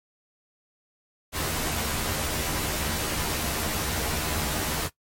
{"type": "noise with comb filter", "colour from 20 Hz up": "pink", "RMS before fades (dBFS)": -28, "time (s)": [1.32, 4.9], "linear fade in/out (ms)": 50, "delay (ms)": 13, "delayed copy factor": 0.95, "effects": ["noise-tail reverb RT60 0.1 s tail -18 dB re dry", "MP3 64 kbps"]}